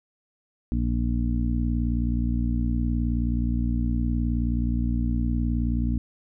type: harmonic tone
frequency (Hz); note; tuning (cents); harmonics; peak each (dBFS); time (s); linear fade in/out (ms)
59.2; A#1; +27; 1 / 2 / 3 / 4 / 5; -24 / -29 / -35 / -28 / -34; 0.72-5.98; 0
effects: none